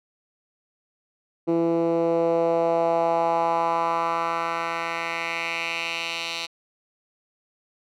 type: tone with band-pass filter sweep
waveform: 10% pulse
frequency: 167.1 Hz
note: E3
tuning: 24 cents sharp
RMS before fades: -24 dBFS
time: 1.47-6.47 s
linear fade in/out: 20 ms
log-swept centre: 340 to 3600 Hz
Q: 2.4
effects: none